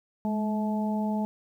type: harmonic tone with a mistuned harmonic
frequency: 215.7 Hz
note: A3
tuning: 34 cents flat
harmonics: 1 / 2 / 3 / 4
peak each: -26 / -40 / -36 / -35 dBFS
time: 0.25-1.25 s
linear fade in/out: 0 ms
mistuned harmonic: 1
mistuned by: -39 cents
effects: 10-bit